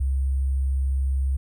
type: tone with sample-and-hold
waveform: sine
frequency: 67 Hz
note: C2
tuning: 42 cents sharp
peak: -20 dBFS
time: 0-1.37 s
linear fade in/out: 10 ms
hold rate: 8820 Hz
effects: none